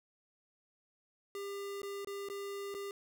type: tone with dropouts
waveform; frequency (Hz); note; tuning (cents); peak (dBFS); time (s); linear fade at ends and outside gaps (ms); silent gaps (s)
square; 400; G4; +35; -40; 1.35-2.91; 1; 1.818-1.831 / 2.047-2.072 / 2.287-2.299 / 2.742-2.748
effects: none